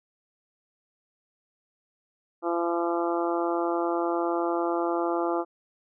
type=harmonic tone; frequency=170.6 Hz; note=F3; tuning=40 cents flat; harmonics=2 / 3 / 4 / 5 / 6 / 7 / 8; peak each=-27 / -32 / -31 / -33 / -38 / -34 / -40 dBFS; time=2.42-5.45 s; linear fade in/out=50 ms; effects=none